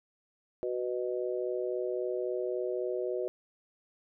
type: harmonic tone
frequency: 123.7 Hz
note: B2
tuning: 3 cents sharp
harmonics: 3 / 4 / 5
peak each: -33 / -35 / -37 dBFS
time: 0.63-3.28 s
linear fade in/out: 0 ms
effects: none